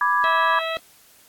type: chord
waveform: sine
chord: G# diminished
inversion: first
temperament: equal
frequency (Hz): 987.8 / 1174.7 / 1661.2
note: B5 / D6 / G#6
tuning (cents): 0 / 0 / 0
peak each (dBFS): -21 / -21 / -22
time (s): 0.01-0.59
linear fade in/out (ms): 2
type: harmonic tone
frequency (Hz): 651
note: E5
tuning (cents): -22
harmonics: 1 / 2 / 3 / 4 / 5 / 6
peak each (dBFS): -27 / -30 / -32 / -33 / -34 / -35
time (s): 0.24-0.77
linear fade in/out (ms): 0
effects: white hiss -53 dBFS RMS until 1.28 s + AAC 64 kbps